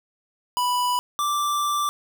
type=tone pair in turn; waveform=square; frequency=987 / 1173.7 Hz; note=B5 / D6; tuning=-1 / -1 cents; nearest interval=minor third; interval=300 cents; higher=second; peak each=-21 / -22 dBFS; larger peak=first; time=0.57-0.99 / 1.19-1.89 s; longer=second; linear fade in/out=0 ms; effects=none